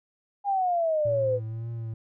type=exponential sweep; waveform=sine; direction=down; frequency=817 to 493.9 Hz; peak=-22 dBFS; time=0.44-1.4 s; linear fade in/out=50 ms
type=tone with vibrato; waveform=triangle; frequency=113.4 Hz; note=A#2; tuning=47 cents flat; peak=-29 dBFS; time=1.05-1.94 s; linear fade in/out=5 ms; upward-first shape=triangle; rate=1.9 Hz; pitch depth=54 cents each way
effects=none